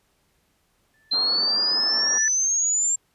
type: tone with exponential growth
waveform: sine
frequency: 1756 Hz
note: A6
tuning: 4 cents flat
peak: -22 dBFS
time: 0.94-2.28 s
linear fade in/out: 1 ms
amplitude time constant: 290 ms
type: exponential sweep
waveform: sine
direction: up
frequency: 4100 to 7450 Hz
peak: -19 dBFS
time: 1.11-2.96 s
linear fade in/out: 10 ms
type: band-pass noise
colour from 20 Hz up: white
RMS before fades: -37 dBFS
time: 1.13-2.18 s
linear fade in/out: 2 ms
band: 190 to 1400 Hz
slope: 48 dB/octave
effects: pink hiss -67 dBFS RMS until 3.14 s + resampled to 32000 Hz